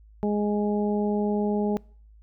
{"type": "harmonic tone", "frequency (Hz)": 207.7, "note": "G#3", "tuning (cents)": 0, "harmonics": [1, 2, 3, 4], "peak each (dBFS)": [-24, -27, -34, -34], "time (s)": [0.23, 1.77], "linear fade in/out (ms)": 0, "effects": ["noise-tail reverb RT60 0.5 s tail -25 dB re dry", "added 53 Hz sine -49 dBFS peak until 2.22 s"]}